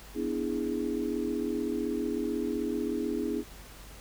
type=chord; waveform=sine; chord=E dominant seventh; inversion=second; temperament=equal; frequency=246.9 / 293.7 / 329.6 / 415.3 Hz; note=B3 / D4 / E4 / G#4; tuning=0 / 0 / 0 / 0 cents; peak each=-34 dBFS; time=0.14-3.44 s; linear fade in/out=50 ms; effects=added 50 Hz sine -49 dBFS peak until 4 s + pink hiss -50 dBFS RMS until 4 s